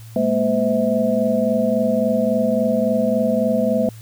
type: tone cluster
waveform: sine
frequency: 210.4 / 234 / 512 / 648 Hz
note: G#3 / A#3 / C5 / E5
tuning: +23 / +7 / -38 / -30 cents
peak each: -21 dBFS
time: 0.16-3.89 s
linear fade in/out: 2 ms
effects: added 112 Hz sine -36 dBFS peak until 4.01 s + white hiss -48 dBFS RMS until 4.01 s